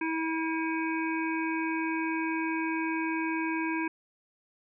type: harmonic tone with a mistuned harmonic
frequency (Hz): 323.2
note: E4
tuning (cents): -34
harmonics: 1 / 3 / 5 / 7 / 8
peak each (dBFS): -30 / -35 / -37 / -38 / -39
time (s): 0.01-3.88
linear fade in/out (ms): 5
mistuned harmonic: 8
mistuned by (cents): -55
effects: none